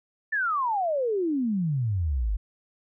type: exponential sweep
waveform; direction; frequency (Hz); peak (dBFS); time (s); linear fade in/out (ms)
sine; down; 1800 to 46.14; -23; 0.32-2.37; 10
effects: none